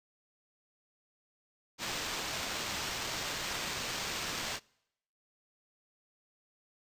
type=noise with sample-and-hold; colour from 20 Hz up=white; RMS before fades=-37 dBFS; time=1.78-4.6 s; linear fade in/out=50 ms; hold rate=11025 Hz; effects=noise-tail reverb RT60 0.8 s tail -26 dB re dry + resampled to 32000 Hz